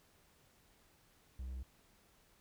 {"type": "tone", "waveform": "triangle", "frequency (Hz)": 64.1, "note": "C2", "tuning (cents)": -35, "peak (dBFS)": -39, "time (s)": [1.39, 1.63], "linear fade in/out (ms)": 5, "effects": ["pink hiss -69 dBFS RMS until 2.4 s"]}